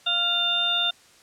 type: harmonic tone with a mistuned harmonic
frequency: 698.5 Hz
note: F5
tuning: in tune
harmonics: 1 / 2 / 4 / 5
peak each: -33 / -30 / -28 / -22 dBFS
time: 0.06-0.91 s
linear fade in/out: 10 ms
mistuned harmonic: 5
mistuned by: +53 cents
effects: white hiss -54 dBFS RMS until 1.22 s + low-pass 8000 Hz 12 dB/octave